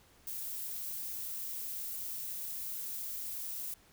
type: noise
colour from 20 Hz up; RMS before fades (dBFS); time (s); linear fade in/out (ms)
violet; -40; 0.27-3.74; 2
effects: pink hiss -63 dBFS RMS until 3.92 s